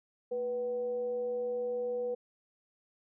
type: tone with frequency modulation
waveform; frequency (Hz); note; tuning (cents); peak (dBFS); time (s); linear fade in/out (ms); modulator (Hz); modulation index
sine; 490.3; B4; -13; -31; 0.31-2.15; 10; 267; 0.24
effects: none